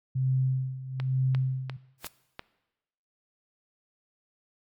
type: tone with tremolo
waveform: sine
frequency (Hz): 130.81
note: C3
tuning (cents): 0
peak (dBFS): -21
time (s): 0.15-1.77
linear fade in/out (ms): 10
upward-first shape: sine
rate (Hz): 1.1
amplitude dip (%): 80
type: click train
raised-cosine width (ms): 0.3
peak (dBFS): -20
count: 5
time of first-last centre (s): 1-2.394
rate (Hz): 2.87
type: noise with exponential growth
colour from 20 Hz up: white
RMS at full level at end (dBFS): -34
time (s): 1.98-2.07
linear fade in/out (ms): 1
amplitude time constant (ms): 19
effects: noise-tail reverb RT60 1.0 s tail -19 dB re dry + MP3 96 kbps